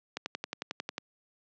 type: click train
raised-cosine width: 0.2 ms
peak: -16 dBFS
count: 10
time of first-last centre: 0.17-0.981 s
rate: 11.1 Hz
effects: high-pass 200 Hz 12 dB/octave + low-pass 6000 Hz 12 dB/octave